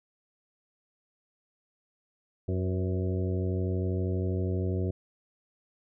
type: harmonic tone with a mistuned harmonic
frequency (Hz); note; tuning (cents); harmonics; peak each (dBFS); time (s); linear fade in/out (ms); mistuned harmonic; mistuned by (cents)
92.5; F#2; 0; 1 / 2 / 3 / 4 / 5 / 6 / 7; -28 / -35 / -38 / -35 / -40 / -45 / -45; 2.48-4.91; 5; 5; +49
effects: none